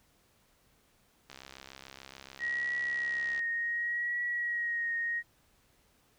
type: click train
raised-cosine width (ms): 0.2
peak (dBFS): -29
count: 141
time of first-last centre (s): 1.3-3.393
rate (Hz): 66.9
type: tone with vibrato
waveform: sine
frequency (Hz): 1894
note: A#6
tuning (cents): +27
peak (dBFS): -30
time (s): 2.39-5.23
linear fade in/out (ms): 50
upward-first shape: triangle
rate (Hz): 0.68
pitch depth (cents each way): 34
effects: pink hiss -68 dBFS RMS until 6.18 s